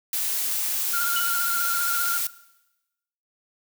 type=noise; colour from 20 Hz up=blue; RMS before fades=-26 dBFS; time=0.13-2.27 s; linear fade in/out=2 ms
type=tone with vibrato; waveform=triangle; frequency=1396.9 Hz; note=F6; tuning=in tune; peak=-23 dBFS; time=0.93-2.18 s; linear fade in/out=10 ms; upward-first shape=sine; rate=15 Hz; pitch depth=40 cents each way
type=tone with exponential decay; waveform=triangle; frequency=2960 Hz; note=F#7; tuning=in tune; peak=-24 dBFS; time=1.16-1.44 s; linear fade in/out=2 ms; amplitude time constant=59 ms
effects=noise-tail reverb RT60 1.0 s tail -19 dB re dry